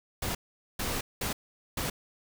pink noise bursts at uneven times, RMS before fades -32 dBFS, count 4, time 0.22-0.35 / 0.79-1.01 / 1.21-1.33 / 1.77-1.9 s, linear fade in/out 5 ms, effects none

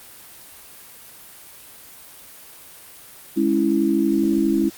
sine chord, C# minor, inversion second, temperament equal, 207.7 / 277.2 / 329.6 Hz, G#3 / C#4 / E4, 0 / 0 / 0 cents, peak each -22 / -21 / -19 dBFS, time 3.36-4.7 s, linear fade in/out 20 ms, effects white hiss -43 dBFS RMS until 4.77 s + Opus 32 kbps

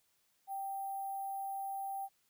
sine tone with sample-and-hold, 784 Hz, G5, in tune, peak -37 dBFS, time 0.47-2.09 s, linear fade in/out 50 ms, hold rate 11025 Hz, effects white hiss -75 dBFS RMS until 2.29 s

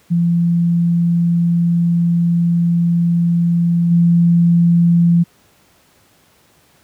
sine tone with level steps, 170.8 Hz, F3, 38 cents flat, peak -11 / -8 dBFS, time 0.1-5.24 s, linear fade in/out 20 ms, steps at 3.9 s, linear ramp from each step 20 ms, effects pink hiss -53 dBFS RMS until 6.83 s + high-pass 80 Hz 12 dB/octave

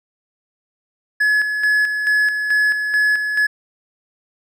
triangle tone with tremolo, 1700 Hz, G#6, 40 cents sharp, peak -11 dBFS, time 1.2-3.47 s, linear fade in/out 10 ms, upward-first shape square, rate 2.3 Hz, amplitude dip 50%, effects none

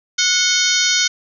harmonic tone with a mistuned harmonic, 732 Hz, F#5, 19 cents flat, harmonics 2 / 3 / 4 / 5 / 6 / 7 / 8 / 9, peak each -22 / -22 / -22 / -22 / -22 / -22 / -22 / -22 dBFS, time 0.18-1.08 s, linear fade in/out 10 ms, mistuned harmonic 4, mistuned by +100 cents, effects none

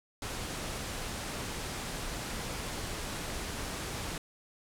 pink low-pass noise, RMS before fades -38 dBFS, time 0.22-4.18 s, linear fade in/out 2 ms, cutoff 11000 Hz, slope 24 dB/octave, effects none

